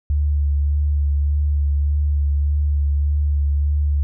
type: tone with vibrato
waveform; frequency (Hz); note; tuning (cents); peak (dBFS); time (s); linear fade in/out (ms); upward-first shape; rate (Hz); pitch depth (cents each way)
sine; 72.5; D2; -22; -15; 0.1-4.03; 0; sine; 1.7; 22
effects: none